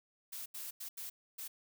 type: noise bursts at uneven times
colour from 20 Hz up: blue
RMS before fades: -44 dBFS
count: 5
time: 0.32-0.46 / 0.54-0.71 / 0.8-0.89 / 0.97-1.1 / 1.38-1.48 s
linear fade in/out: 10 ms
effects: none